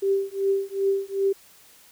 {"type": "tone with tremolo", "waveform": "sine", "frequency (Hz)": 392, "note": "G4", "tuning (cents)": 0, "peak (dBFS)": -17, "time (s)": [0.02, 1.33], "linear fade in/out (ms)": 10, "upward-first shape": "triangle", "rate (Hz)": 2.6, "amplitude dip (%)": 100, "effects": ["white hiss -53 dBFS RMS until 1.91 s"]}